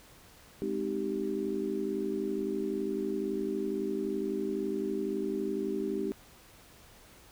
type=chord; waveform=sine; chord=Ab major seventh; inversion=none; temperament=just; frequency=207.7 / 259.6 / 311.5 / 389.3 Hz; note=Ab3 / C4 / Eb4 / G4; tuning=0 / -13 / +2 / -12 cents; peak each=-37 / -38 / -36 / -33 dBFS; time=0.62-6.12 s; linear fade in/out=0 ms; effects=pink hiss -56 dBFS RMS until 7.31 s